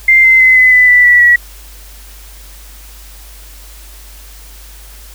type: tone with pitch steps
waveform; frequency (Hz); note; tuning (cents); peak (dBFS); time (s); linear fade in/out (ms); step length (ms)
sine; 2093 / 2069 / 2045 / 2022 / 1998.5 / 1975.5 / 1952.8 / 1930.4; C7 / C7 / C7 / B6 / B6 / B6 / B6 / B6; 0 / -20 / -40 / +40 / +20 / 0 / -20 / -40; -3; 0.08-1.36; 5; 160
effects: added 50 Hz sine -33 dBFS peak until 5.14 s + white hiss -38 dBFS RMS until 5.14 s